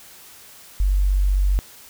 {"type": "tone", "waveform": "sine", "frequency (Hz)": 47.75, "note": "G1", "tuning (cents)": -45, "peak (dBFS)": -15, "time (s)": [0.8, 1.59], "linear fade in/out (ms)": 0, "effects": ["white hiss -45 dBFS RMS until 1.89 s"]}